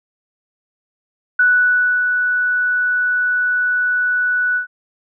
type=tone with ADSR envelope; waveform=sine; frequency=1480 Hz; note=F#6; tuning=in tune; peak=-9 dBFS; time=1.39-4.67 s; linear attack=6 ms; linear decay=630 ms; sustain=-5 dB; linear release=110 ms; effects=none